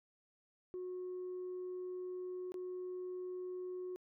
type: tone with dropouts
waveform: sine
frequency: 365 Hz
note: F#4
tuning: 24 cents flat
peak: -39 dBFS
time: 0.74-3.96 s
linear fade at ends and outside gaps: 0 ms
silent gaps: 2.52-2.542 s
effects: tanh soft clip ceiling -38 dBFS